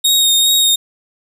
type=tone with vibrato; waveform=sawtooth; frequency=3729 Hz; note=A#7; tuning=in tune; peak=-7 dBFS; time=0.04-0.76 s; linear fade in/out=10 ms; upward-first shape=sine; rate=2.5 Hz; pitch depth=20 cents each way; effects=none